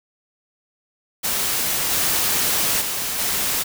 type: noise with level steps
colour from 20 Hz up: white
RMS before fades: -22 / -20 / -25 / -22 dBFS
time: 1.23-3.64 s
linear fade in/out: 20 ms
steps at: 1.9 / 2.8 / 3.18 s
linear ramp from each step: 20 ms
effects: none